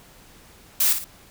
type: noise with echo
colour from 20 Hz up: blue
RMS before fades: -19 dBFS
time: 0.8-0.93 s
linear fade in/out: 5 ms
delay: 57 ms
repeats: 2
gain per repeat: -8 dB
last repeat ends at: 1.044 s
effects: pink hiss -50 dBFS RMS until 1.3 s